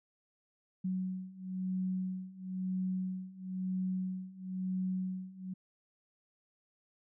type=beating tone pair; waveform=sine; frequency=185.4 / 186.4 Hz; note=F#3 / F#3; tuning=+4 / +13 cents; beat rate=1 Hz; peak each=-38 / -36 dBFS; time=0.84-5.54 s; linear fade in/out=10 ms; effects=none